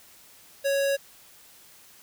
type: tone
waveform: square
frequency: 554.4 Hz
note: C#5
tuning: in tune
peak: -23 dBFS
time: 0.64-0.97 s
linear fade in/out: 20 ms
effects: white hiss -53 dBFS RMS until 2.02 s